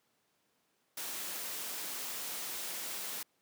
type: noise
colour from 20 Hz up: white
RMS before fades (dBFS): -40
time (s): 0.97-3.23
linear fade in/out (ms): 5
effects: pink hiss -75 dBFS RMS until 3.41 s + high-pass 200 Hz 12 dB/octave